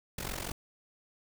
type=noise with amplitude modulation; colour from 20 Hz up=pink; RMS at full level=-34 dBFS; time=0.18-0.52 s; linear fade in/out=5 ms; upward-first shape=sine; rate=45.5 Hz; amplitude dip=85%; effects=none